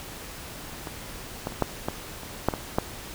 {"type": "clicks", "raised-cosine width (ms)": 1, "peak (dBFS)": [-19, -14, -25, -7, -12, -25, -6, -14, -7], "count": 9, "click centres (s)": [0.872, 1.471, 1.522, 1.623, 1.885, 2.233, 2.486, 2.538, 2.785], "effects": ["pink hiss -40 dBFS RMS until 3.14 s"]}